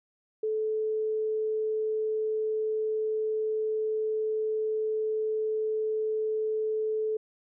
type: tone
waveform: sine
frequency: 434.4 Hz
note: A4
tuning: 22 cents flat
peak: -26 dBFS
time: 0.43-7.17 s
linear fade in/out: 5 ms
effects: none